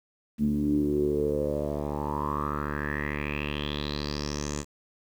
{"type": "tone with low-pass filter sweep", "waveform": "10% pulse", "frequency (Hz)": 73.42, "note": "D2", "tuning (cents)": 0, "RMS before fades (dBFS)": -29, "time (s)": [0.38, 4.65], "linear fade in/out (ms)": 50, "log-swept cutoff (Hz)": [220, 7400], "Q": 7.1, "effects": ["9-bit"]}